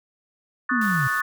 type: chord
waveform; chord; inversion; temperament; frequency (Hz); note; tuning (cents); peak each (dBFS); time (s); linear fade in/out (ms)
sine; D# half-diminished seventh; third; equal; 1108.7 / 1244.5 / 1480 / 1760; C#6 / D#6 / F#6 / A6; 0 / 0 / 0 / 0; -29 / -28 / -26 / -25; 0.69-1.22; 5
type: linear sweep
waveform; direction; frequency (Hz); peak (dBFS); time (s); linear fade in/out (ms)
sine; down; 261.6 to 122.7; -22; 0.71-1.08; 10
type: noise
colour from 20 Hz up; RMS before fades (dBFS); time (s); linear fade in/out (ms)
white; -39; 0.81-1.21; 5
effects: none